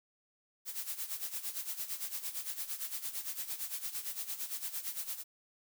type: noise with tremolo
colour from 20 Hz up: blue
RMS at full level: -37 dBFS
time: 0.65-5.24 s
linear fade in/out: 50 ms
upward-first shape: sine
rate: 8.8 Hz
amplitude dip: 75%
effects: none